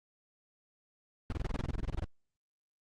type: noise bursts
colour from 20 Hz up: brown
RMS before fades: -32 dBFS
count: 16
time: 1.3-2.044 s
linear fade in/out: 2 ms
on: 24 ms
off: 24 ms
effects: low-pass 6000 Hz 12 dB/octave + Opus 32 kbps